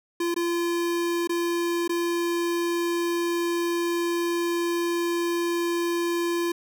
square tone with dropouts, 342.9 Hz, F4, 32 cents flat, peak -24 dBFS, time 0.2-6.52 s, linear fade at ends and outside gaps 5 ms, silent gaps 0.343-0.362 / 1.274-1.293 / 1.878-1.893 s, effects none

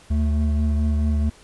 triangle tone pair together, 74.87 / 220 Hz, D2 / A3, +34 / 0 cents, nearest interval octave + perfect fifth, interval 1866 cents, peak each -16 / -24 dBFS, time 0.1-1.3 s, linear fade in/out 10 ms, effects pink hiss -50 dBFS RMS until 1.43 s + resampled to 24000 Hz

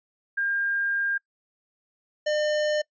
sine / square tone pair in turn, 1606 / 603.3 Hz, G6 / D5, +41 / +46 cents, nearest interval octave + perfect fourth, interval 1695 cents, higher first, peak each -23 dBFS, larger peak neither, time 0.37-1.18 / 2.26-2.82 s, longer first, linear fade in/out 10 ms, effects noise-tail reverb RT60 0.1 s tail -24 dB re dry + resampled to 16000 Hz

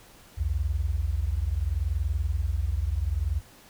sine tone pair together, 61.74 / 82.41 Hz, B1 / E2, 0 / 0 cents, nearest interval perfect fourth, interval 500 cents, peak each -27 dBFS, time 0.37-3.41 s, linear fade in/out 20 ms, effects pink hiss -53 dBFS RMS until 3.69 s

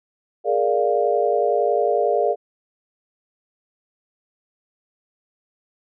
sine chord, Bb dominant seventh, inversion third, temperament equal, 415.3 / 466.2 / 587.3 / 698.5 Hz, Ab4 / Bb4 / D5 / F5, 0 / 0 / 0 / 0 cents, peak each -22 dBFS, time 0.44-2.36 s, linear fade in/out 50 ms, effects none

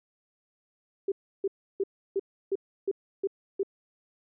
sine tone bursts, 392 Hz, G4, in tune, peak -24 dBFS, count 8, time 1.08-3.632 s, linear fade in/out 5 ms, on 39 ms, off 320 ms, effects none

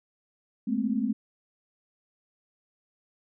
sine tone cluster, 210.3 / 226.4 / 261.1 Hz, G#3 / A3 / C4, +22 / +50 / -3 cents, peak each -29 dBFS, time 0.67-1.13 s, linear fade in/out 10 ms, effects none

